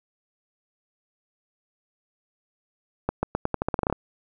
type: accelerating click train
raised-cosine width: 1 ms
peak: -9 dBFS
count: 13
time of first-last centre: 3.09-3.926 s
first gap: 140 ms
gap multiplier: 0.86
effects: none